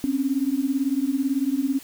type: beating tone pair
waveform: sine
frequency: 261.8 / 279.8 Hz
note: C4 / C#4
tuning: +1 / +16 cents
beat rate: 18 Hz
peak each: -24 / -23 dBFS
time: 0.04-1.79 s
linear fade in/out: 0 ms
effects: white hiss -45 dBFS RMS until 1.83 s